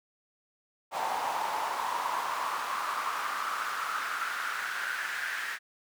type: noise with high-pass filter sweep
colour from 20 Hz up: brown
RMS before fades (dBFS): -33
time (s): 0.91-5.59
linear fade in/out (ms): 50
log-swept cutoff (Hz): 830 to 1700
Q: 5
effects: none